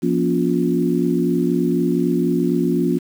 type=tone cluster; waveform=sine; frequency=174.1 / 240.9 / 284.9 / 353.7 Hz; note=F3 / B3 / C#4 / F4; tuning=-5 / -43 / +48 / +22 cents; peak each=-21 dBFS; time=0.02-2.99 s; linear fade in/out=20 ms; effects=7-bit